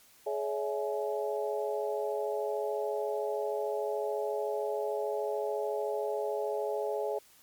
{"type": "harmonic tone with a mistuned harmonic", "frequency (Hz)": 140.7, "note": "C#3", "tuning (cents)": 26, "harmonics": [3, 4, 5, 6], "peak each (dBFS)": [-33, -35, -37, -39], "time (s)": [0.26, 7.19], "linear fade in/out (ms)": 10, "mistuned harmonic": 5, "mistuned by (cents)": -120, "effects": ["white hiss -60 dBFS RMS until 7.42 s", "MP3 96 kbps"]}